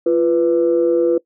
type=tone pair together; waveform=sine; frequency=344.6 / 494.9 Hz; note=F4 / B4; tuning=-23 / +4 cents; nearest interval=tritone; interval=627 cents; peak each=-14 dBFS; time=0.06-1.18 s; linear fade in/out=5 ms; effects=noise-tail reverb RT60 0.1 s tail -21 dB re dry + tanh soft clip ceiling -6 dBFS